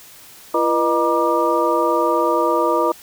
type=tone cluster; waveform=sine; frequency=339.4 / 484.5 / 614 / 952 / 1189 Hz; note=F4 / B4 / D#5 / A#5 / D6; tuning=-49 / -33 / -23 / +36 / +21 cents; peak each=-21 dBFS; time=0.54-2.92 s; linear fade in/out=5 ms; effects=white hiss -43 dBFS RMS until 3.02 s